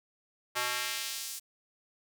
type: tone with high-pass filter sweep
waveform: square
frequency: 123.47 Hz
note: B2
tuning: in tune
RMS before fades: -35 dBFS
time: 0.55-1.4 s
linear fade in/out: 20 ms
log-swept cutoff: 1000 to 7400 Hz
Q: 0.8
effects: none